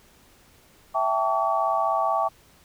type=chord; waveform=sine; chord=A dominant seventh; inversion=second; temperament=equal with one note detuned; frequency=659.3 / 784 / 880 / 1137.9 Hz; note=E5 / G5 / A5 / C#6; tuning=0 / 0 / 0 / +45 cents; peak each=-26 / -26 / -28 / -25 dBFS; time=0.94-2.29 s; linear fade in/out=20 ms; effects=pink hiss -56 dBFS RMS until 2.64 s